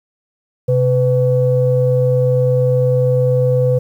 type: tone pair together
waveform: sine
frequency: 130 / 501.4 Hz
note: C3 / B4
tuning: -11 / +26 cents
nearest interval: octave + major seventh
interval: 2337 cents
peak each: -13 dBFS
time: 0.68-3.79 s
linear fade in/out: 10 ms
effects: tanh soft clip ceiling -3 dBFS + 8-bit